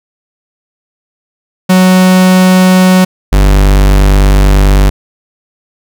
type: tone pair in turn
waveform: 45% pulse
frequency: 185 / 49 Hz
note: F#3 / G1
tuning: 0 / 0 cents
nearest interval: octave + major seventh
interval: 2300 cents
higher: first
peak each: -3 dBFS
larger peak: neither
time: 1.69-3.05 / 3.32-4.9 s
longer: second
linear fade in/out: 10 ms
effects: none